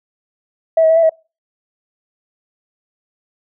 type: tone with pitch steps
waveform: sine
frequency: 651 / 639 / 649 / 663 / 642 Hz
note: E5 / D#5 / E5 / E5 / E5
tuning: -22 / +46 / -27 / +10 / -46 cents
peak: -7 dBFS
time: 0.77-1.095 s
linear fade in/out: 5 ms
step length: 65 ms
effects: noise-tail reverb RT60 0.3 s tail -26 dB re dry + tanh soft clip ceiling -3 dBFS